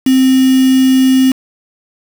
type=tone with quantisation; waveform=sine; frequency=261.6 Hz; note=C4; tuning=in tune; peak=-6 dBFS; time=0.06-1.32 s; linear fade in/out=5 ms; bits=3; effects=none